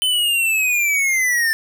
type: linear sweep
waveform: square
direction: down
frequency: 3059 to 1773 Hz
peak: -16 dBFS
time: 0.02-1.53 s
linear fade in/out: 0 ms
effects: none